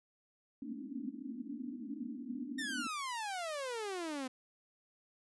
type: band-pass noise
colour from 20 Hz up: pink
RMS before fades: -43 dBFS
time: 0.62-2.87 s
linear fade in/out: 2 ms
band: 220 to 300 Hz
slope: 96 dB/octave
type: exponential sweep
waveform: sawtooth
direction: down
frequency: 1854 to 251.4 Hz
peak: -34 dBFS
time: 2.58-4.28 s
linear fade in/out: 10 ms
effects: resampled to 24000 Hz